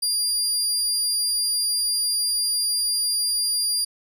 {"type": "tone", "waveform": "25% pulse", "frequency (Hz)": 4802, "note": "D8", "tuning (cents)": 38, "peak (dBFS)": -16, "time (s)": [0.02, 3.85], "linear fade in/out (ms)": 10, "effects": []}